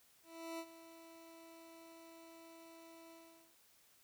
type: tone with ADSR envelope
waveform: 20% pulse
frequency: 329.6 Hz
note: E4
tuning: in tune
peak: -37 dBFS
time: 0.23-3.56 s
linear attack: 360 ms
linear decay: 60 ms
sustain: -14 dB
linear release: 440 ms
effects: white hiss -69 dBFS RMS until 4.03 s